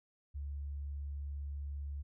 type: tone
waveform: sine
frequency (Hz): 71.2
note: C#2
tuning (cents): +47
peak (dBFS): -38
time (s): 0.34-2.03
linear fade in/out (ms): 20
effects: none